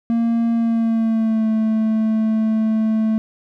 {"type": "tone with pitch glide", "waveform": "triangle", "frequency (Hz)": [231.2, 219.7], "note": ["A#3", "A3"], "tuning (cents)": [-14, -2], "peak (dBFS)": -13, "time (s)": [0.1, 3.18], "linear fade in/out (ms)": 0, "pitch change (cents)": -88, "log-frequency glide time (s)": [0.53, 1.48], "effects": []}